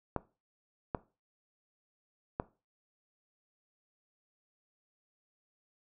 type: clicks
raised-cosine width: 1 ms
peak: -17 dBFS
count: 3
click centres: 0.163 / 0.948 / 2.399 s
effects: noise-tail reverb RT60 0.3 s tail -18 dB re dry